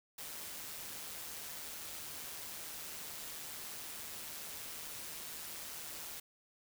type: noise with amplitude modulation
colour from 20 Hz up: white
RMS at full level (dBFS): -44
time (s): 0.18-6.2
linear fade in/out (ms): 5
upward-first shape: sine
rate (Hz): 156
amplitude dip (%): 40
effects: none